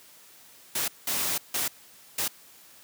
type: noise bursts at uneven times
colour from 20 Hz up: white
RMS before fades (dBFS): -28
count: 4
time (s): 0.75-0.88 / 1.07-1.38 / 1.54-1.68 / 2.18-2.28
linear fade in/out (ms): 5
effects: white hiss -53 dBFS RMS until 2.83 s + high-pass 100 Hz 12 dB/octave